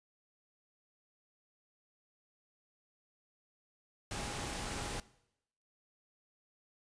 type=tone in noise; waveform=sine; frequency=822 Hz; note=G#5; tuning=18 cents flat; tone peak=-50 dBFS; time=4.11-5 s; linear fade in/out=2 ms; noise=pink; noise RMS=-40 dBFS; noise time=4.11-5 s; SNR=-13 dB; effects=noise-tail reverb RT60 0.8 s tail -20 dB re dry + resampled to 22050 Hz